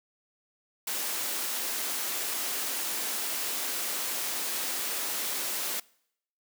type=high-pass noise; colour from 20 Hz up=white; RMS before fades=-32 dBFS; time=0.87-5.8 s; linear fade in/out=5 ms; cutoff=230 Hz; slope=24 dB/octave; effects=noise-tail reverb RT60 0.7 s tail -24 dB re dry